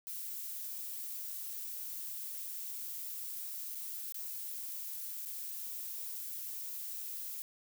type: noise with dropouts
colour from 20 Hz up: violet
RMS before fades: -42 dBFS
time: 0.07-7.42 s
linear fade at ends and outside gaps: 0 ms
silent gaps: 3.748-3.754 / 4.123-4.144 / 5.252-5.259 s
effects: none